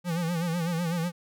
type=tone with vibrato; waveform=square; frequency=169.7 Hz; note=F3; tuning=49 cents flat; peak=-27 dBFS; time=0.04-1.12 s; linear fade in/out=50 ms; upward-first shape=sine; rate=8 Hz; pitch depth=88 cents each way; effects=none